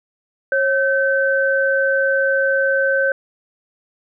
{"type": "tone pair together", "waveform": "sine", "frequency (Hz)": [543.8, 1538], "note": ["C#5", "G6"], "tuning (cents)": [-33, -33], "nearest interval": "octave + tritone", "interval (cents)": 1800, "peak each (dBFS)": -17, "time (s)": [0.52, 3.12], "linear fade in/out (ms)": 2, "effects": []}